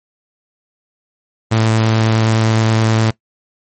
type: tone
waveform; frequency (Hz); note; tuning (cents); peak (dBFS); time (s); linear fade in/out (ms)
sawtooth; 111.3; A2; +20; -7; 1.51-3.11; 10
effects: noise-tail reverb RT60 0.1 s tail -19 dB re dry + MP3 32 kbps

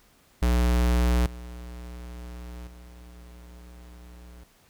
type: tone with level steps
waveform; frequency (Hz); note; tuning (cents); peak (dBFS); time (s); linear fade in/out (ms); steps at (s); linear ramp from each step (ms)
square; 60.3; B1; -41; -20 / -38 / -45; 0.42-4.44; 5; 1.26 / 2.67; 2
effects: pink hiss -60 dBFS RMS until 4.69 s

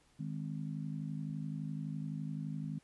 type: harmonic tone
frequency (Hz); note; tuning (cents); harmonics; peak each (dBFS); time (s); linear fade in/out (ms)
51.8; G#1; -4; 3 / 4 / 5; -39 / -43 / -45; 0.19-2.79; 10
effects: pink hiss -69 dBFS RMS until 2.83 s + resampled to 24000 Hz

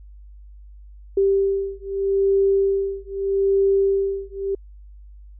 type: beating tone pair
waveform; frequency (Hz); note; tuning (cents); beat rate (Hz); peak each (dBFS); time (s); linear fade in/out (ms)
sine; 392 / 392.8; G4 / G4; 0 / +4; 0.8; -20; 1.17-4.55; 5
effects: added 50 Hz sine -40 dBFS peak until 5.39 s

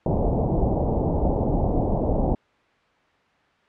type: low-pass noise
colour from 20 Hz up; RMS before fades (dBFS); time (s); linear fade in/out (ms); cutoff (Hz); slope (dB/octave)
pink; -22; 0.06-2.35; 2; 830; 48
effects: white hiss -60 dBFS RMS until 3.68 s + low-pass 2000 Hz 12 dB/octave

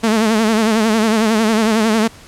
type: tone with vibrato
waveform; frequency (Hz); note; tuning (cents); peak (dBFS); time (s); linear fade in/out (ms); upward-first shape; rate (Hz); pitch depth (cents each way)
sawtooth; 220; A3; 0; -8; 0.03-2.08; 10; sine; 11; 75
effects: pink hiss -41 dBFS RMS until 2.27 s + low-pass 10000 Hz 12 dB/octave

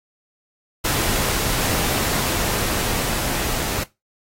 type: noise with level ramp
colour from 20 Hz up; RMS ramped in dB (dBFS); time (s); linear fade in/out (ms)
pink; -20 to -25; 0.84-3.84; 10
effects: noise-tail reverb RT60 0.2 s tail -18 dB re dry + AAC 48 kbps

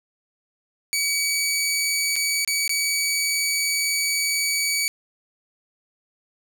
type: tone with dropouts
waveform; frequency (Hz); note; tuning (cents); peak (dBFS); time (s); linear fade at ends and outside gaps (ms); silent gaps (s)
15% pulse; 2271; C#7; +41; -14; 0.93-4.88; 0; 2.157-2.163 / 2.448-2.476 / 2.678-2.694
effects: none

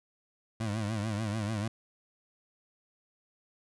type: tone with vibrato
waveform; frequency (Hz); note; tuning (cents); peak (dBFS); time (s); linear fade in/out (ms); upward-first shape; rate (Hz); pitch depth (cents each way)
25% pulse; 106.9; A2; -49; -27; 0.6-1.68; 5; triangle; 6.8; 130
effects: resampled to 24000 Hz

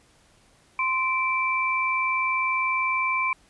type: tone pair together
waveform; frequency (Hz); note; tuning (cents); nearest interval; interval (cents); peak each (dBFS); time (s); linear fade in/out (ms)
sine; 1040 / 2335; C6 / D7; -11 / -11; octave + major second; 1400; -25 / -24; 0.79-3.33; 2
effects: pink hiss -59 dBFS RMS until 3.49 s + resampled to 24000 Hz

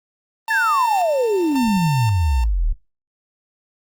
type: tone with tremolo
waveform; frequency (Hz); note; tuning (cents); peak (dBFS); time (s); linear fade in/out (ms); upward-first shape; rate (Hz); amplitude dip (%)
45% pulse; 900; A5; +39; -22; 0.48-2.44; 2; square; 0.93; 55
type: exponential sweep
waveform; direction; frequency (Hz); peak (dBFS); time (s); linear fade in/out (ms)
sine; down; 1783 to 34.02; -15; 0.5-2.73; 10
effects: noise-tail reverb RT60 0.2 s tail -19 dB re dry + Opus 24 kbps

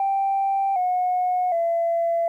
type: tone with pitch steps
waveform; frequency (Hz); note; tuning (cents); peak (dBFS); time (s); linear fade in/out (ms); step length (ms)
sine; 784 / 727.3 / 674.7; G5 / F#5 / E5; 0 / -30 / +40; -18; 0-2.28; 2; 760
effects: tanh soft clip ceiling -15 dBFS + 10-bit

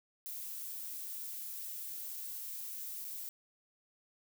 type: noise with dropouts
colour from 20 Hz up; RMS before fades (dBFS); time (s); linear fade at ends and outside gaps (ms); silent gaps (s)
violet; -43; 0.26-3.29; 0; 3.044-3.049
effects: none

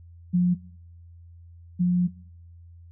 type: tone pair in turn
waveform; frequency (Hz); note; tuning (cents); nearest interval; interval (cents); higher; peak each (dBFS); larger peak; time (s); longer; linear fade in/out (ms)
sine; 178.1 / 178.1; F3 / F3; +34 / +34; unison; 0; neither; -17 / -18; first; 0.33-0.55 / 1.79-2.08; second; 20
effects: noise-tail reverb RT60 0.7 s tail -21 dB re dry + added 85 Hz sine -45 dBFS peak until 2.91 s

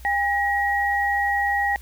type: tone pair together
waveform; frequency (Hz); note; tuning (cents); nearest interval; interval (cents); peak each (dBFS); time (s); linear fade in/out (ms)
sine; 807 / 1901.7; G#5 / A#6; -50 / +34; octave + minor third; 1484; -22; 0.05-1.76; 0
effects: added 60 Hz sine -39 dBFS peak until 1.81 s + white hiss -51 dBFS RMS until 1.81 s

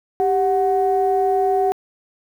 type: tone pair together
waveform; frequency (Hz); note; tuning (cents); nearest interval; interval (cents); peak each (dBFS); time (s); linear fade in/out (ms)
sine; 392 / 740; G4 / F#5; 0 / 0; major seventh; 1100; -17; 0.2-1.72; 0
effects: tanh soft clip ceiling -8 dBFS + 8-bit

